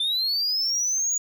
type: linear sweep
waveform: sine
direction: up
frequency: 3520 to 6870 Hz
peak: -19 dBFS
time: 0-1.18 s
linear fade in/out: 5 ms
effects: tanh soft clip ceiling -21 dBFS